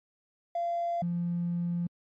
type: tone pair in turn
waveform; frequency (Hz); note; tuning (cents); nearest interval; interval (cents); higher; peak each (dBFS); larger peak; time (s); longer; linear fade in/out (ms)
triangle; 687 / 172.99; F5 / F3; -29 / -16; 2 octaves; 2387; first; -24; neither; 0.55-1.02 / 1.02-1.87; second; 5
effects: tanh soft clip ceiling -25 dBFS + MP3 32 kbps